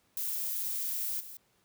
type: noise with level steps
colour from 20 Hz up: violet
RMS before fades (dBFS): -34 / -46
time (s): 0.17-1.37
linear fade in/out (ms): 2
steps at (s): 1.19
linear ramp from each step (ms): 20
effects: pink hiss -70 dBFS RMS until 1.64 s + high-pass 80 Hz 12 dB/octave